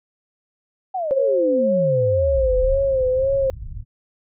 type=exponential sweep; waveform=sine; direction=down; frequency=778 to 30.87 Hz; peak=-21 dBFS; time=0.94-2.79 s; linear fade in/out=10 ms
type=tone with vibrato; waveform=sine; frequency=529 Hz; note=C5; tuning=19 cents sharp; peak=-16 dBFS; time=1.11-3.5 s; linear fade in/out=0 ms; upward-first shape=sine; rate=1.9 Hz; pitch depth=67 cents each way
type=low-pass noise; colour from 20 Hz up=pink; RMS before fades=-31 dBFS; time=2.31-3.85 s; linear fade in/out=50 ms; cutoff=110 Hz; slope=24 dB/octave
effects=none